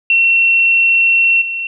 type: tone with level steps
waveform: sine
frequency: 2717 Hz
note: F7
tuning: 48 cents flat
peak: -8 / -18 dBFS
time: 0.1-1.67 s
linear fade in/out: 2 ms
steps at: 1.41 s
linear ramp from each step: 10 ms
effects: none